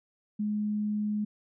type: tone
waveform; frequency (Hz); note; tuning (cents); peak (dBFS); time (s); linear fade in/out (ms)
sine; 210; G#3; +19; -27; 0.39-1.25; 10
effects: none